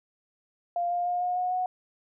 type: tone with pitch steps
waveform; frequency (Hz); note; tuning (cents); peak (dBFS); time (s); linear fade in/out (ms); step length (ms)
sine; 697 / 704.3 / 711.6 / 719.1 / 726.6 / 734.2; F5 / F5 / F5 / F#5 / F#5 / F#5; -4 / +14 / +32 / -50 / -32 / -14; -25; 0.76-1.66; 2; 150
effects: none